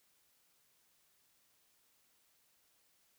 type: silence
effects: white hiss -73 dBFS RMS until 3.18 s